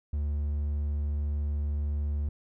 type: tone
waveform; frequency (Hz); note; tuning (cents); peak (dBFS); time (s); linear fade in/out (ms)
triangle; 73.2; D2; -5; -25; 0.13-2.29; 5
effects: none